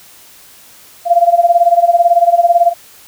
sine tone with tremolo, 690 Hz, F5, 21 cents flat, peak -3 dBFS, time 1.05-2.74 s, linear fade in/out 50 ms, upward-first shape sine, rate 18 Hz, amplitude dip 85%, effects white hiss -41 dBFS RMS until 3.07 s

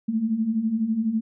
sine beating tone pair, 213.1 / 225.1 Hz, G#3 / A3, +45 / +40 cents, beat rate 12 Hz, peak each -28 / -22 dBFS, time 0.08-1.21 s, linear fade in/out 10 ms, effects none

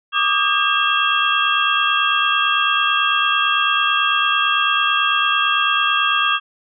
sine tone cluster, 1165 / 1234 / 1613 / 2707 / 3269 Hz, D6 / D#6 / G6 / E7 / G#7, -14 / -15 / +49 / +45 / -28 cents, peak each -21 dBFS, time 0.12-6.4 s, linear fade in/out 50 ms, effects none

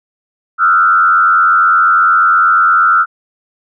sine tone with frequency modulation, 1357 Hz, E6, 50 cents sharp, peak -6 dBFS, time 0.58-3.06 s, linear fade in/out 50 ms, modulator 88.5 Hz, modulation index 0.99, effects none

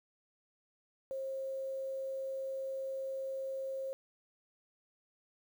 sine tone with quantisation, 535 Hz, C5, 38 cents sharp, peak -36 dBFS, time 1.11-3.93 s, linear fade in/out 0 ms, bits 10, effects none

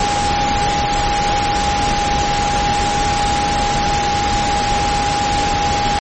sine tone in noise, 820 Hz, G#5, 22 cents flat, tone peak -16 dBFS, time 0-5.99 s, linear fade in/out 2 ms, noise pink, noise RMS -19 dBFS, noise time 0-5.99 s, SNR 0 dB, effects MP3 32 kbps

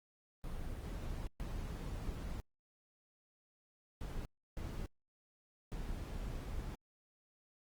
brown noise bursts at uneven times, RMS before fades -42 dBFS, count 5, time 0.44-1.27 / 1.4-2.4 / 4.01-4.25 / 4.57-4.86 / 5.72-6.75 s, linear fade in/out 0 ms, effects Opus 24 kbps

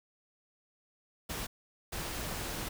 pink noise bursts at uneven times, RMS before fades -38 dBFS, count 2, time 1.29-1.47 / 1.92-2.69 s, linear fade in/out 10 ms, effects none

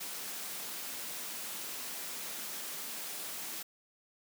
white high-pass noise, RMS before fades -41 dBFS, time 0-3.63 s, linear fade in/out 10 ms, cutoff 150 Hz, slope 48 dB/octave, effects none

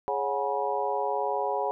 harmonic tone with a mistuned harmonic, 138.59 Hz, C#3, in tune, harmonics 3 / 4 / 5 / 6 / 7, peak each -32 / -32 / -32 / -32 / -32 dBFS, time 0.08-1.71 s, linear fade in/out 0 ms, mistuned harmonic 5, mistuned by +95 cents, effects none

